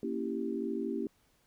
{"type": "chord", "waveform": "sine", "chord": "A# diminished seventh", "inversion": "none", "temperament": "equal", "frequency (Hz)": [233.1, 277.2, 329.6, 392], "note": ["A#3", "C#4", "E4", "G4"], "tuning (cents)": [0, 0, 0, 0], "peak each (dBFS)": [-37, -38, -38, -37], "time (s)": [0.03, 1.07], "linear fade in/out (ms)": 2, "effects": ["pink hiss -70 dBFS RMS until 1.46 s"]}